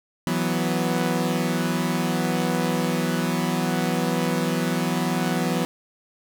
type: chord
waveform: sawtooth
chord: E suspended second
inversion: none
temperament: equal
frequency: 164.81 / 185 / 246.9 Hz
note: E3 / F#3 / B3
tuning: 0 / 0 / 0 cents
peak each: -22 dBFS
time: 0.27-5.65 s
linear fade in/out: 0 ms
effects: none